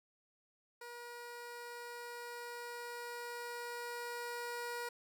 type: tone with level ramp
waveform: 15% pulse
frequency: 478.7 Hz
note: A#4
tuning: 46 cents sharp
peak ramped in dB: -41 to -33 dBFS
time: 0.81-4.89 s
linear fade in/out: 5 ms
effects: none